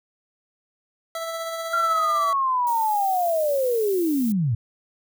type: tone with tremolo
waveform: 25% pulse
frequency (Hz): 659.3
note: E5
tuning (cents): 0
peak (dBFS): -23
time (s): 1.15-2.33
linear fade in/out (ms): 2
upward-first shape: sine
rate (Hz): 16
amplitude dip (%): 30
type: linear sweep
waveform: sine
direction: down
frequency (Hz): 1387 to 103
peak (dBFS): -19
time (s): 1.73-4.55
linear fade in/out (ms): 5
type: noise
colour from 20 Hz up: violet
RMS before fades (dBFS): -36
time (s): 2.67-4.32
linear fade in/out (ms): 0
effects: none